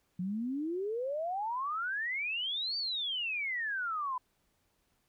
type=exponential two-way sweep; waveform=sine; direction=up then down; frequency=174.61 to 4649 to 989 Hz; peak=-32 dBFS; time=0.19-4.18 s; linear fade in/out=5 ms; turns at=2.77 s; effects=pink hiss -75 dBFS RMS until 5.08 s